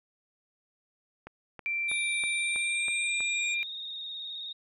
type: click train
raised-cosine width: 0.5 ms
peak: -27 dBFS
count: 7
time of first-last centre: 1.27-3.205 s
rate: 3.1 Hz
type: tone with pitch glide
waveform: sine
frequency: 2351 to 2391 Hz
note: D7 to D7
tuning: +1 to +30 cents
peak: -28 dBFS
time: 1.66-3.63 s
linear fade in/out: 0 ms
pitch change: +29 cents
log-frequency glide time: 2.32-3.04 s
type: tone with vibrato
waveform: sine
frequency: 3714 Hz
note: A#7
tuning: 7 cents flat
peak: -36 dBFS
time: 1.88-4.53 s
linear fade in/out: 10 ms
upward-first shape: square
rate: 19 Hz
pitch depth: 27 cents each way
type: exponential sweep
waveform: sine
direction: down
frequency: 9890 to 7459 Hz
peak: -36 dBFS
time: 1.88-3.55 s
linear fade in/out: 20 ms
effects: none